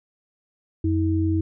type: tone pair together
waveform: sine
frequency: 90.11 / 321.1 Hz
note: F#2 / E4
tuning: -45 / -45 cents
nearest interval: octave + minor seventh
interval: 2200 cents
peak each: -21 / -22 dBFS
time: 0.84-1.41 s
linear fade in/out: 5 ms
effects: none